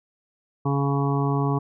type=harmonic tone; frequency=140 Hz; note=C#3; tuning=18 cents sharp; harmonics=1 / 2 / 3 / 5 / 6 / 7 / 8; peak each=-22 / -27 / -29 / -34 / -34 / -33 / -32 dBFS; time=0.65-1.59 s; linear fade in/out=10 ms; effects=none